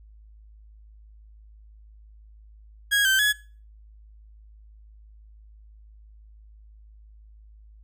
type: tone with pitch steps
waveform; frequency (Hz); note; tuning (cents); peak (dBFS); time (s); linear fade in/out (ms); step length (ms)
30% pulse; 1647 / 1551 / 1689; G#6 / G6 / G#6; -15 / -19 / +29; -16; 2.91-3.33; 20; 140
effects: noise-tail reverb RT60 0.4 s tail -22 dB re dry + added 53 Hz sine -47 dBFS peak until 7.83 s